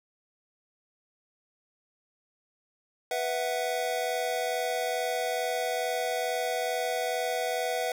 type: chord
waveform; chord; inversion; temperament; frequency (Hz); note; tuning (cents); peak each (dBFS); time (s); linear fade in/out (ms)
square; B suspended fourth; none; just; 493.9 / 658.5 / 740.8; B4 / E5 / F#5; 0 / -2 / +2; -33; 3.11-7.92; 2
effects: none